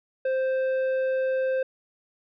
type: tone with tanh clipping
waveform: triangle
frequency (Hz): 523.3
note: C5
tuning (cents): 0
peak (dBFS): -24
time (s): 0.25-1.63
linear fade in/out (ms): 5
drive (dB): 12
effects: none